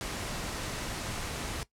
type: noise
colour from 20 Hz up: pink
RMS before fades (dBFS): -36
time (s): 0.01-1.63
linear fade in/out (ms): 0
effects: noise-tail reverb RT60 0.1 s tail -17 dB re dry + low-pass 10000 Hz 12 dB/octave